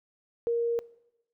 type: tone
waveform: sine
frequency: 468.3 Hz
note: A#4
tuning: 8 cents sharp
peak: -24 dBFS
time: 0.47-0.79 s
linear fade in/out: 0 ms
effects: noise-tail reverb RT60 0.9 s tail -22 dB re dry